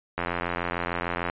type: click train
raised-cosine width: 0.5 ms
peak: -12 dBFS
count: 98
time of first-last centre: 0.18-1.299 s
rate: 86.7 Hz
effects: resampled to 8000 Hz